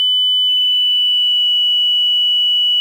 sine tone with pitch glide, 3000 to 2947 Hz, F#7 to F#7, +23 to -8 cents, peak -11 dBFS, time 0-2.8 s, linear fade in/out 0 ms, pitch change -31 cents, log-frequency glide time 0.44-1.47 s, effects 7-bit

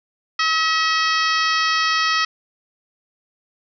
harmonic tone with a mistuned harmonic, 641 Hz, E5, 49 cents flat, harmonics 2 / 3 / 4 / 5 / 6 / 7 / 8 / 9, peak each -20 / -22 / -26 / -27 / -31 / -27 / -27 / -34 dBFS, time 0.39-2.25 s, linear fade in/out 5 ms, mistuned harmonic 8, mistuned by +28 cents, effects none

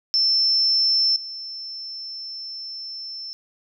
sine tone with level steps, 5330 Hz, E8, 18 cents sharp, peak -16 / -31 dBFS, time 0.14-3.33 s, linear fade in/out 0 ms, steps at 1.16 s, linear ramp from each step 2 ms, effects none

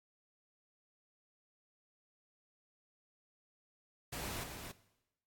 pink noise with echo, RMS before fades -42 dBFS, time 4.12-4.44 s, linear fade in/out 10 ms, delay 280 ms, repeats 1, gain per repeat -6 dB, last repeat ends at 4.72 s, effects noise-tail reverb RT60 0.9 s tail -17 dB re dry + AAC 64 kbps

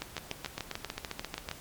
two click trains, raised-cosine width 0.2 ms, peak -17 / -17 dBFS, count 11 / 11, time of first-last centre 0.18-1.513 / 0.02-1.488 s, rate 7.5 / 6.81 Hz, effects pink hiss -49 dBFS RMS until 1.6 s + MP3 96 kbps

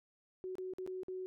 sine tone with dropouts, 371.7 Hz, F#4, 8 cents sharp, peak -39 dBFS, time 0.44-1.26 s, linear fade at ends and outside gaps 0 ms, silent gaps 0.554-0.583 / 0.736-0.784 / 0.864-0.875 / 1.033-1.083 s, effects none

